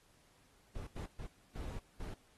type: noise bursts at uneven times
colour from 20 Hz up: brown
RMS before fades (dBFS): -43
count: 5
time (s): 0.75-0.87 / 0.96-1.06 / 1.19-1.27 / 1.55-1.79 / 2-2.14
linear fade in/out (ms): 5
effects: pink hiss -69 dBFS RMS until 2.37 s + AAC 32 kbps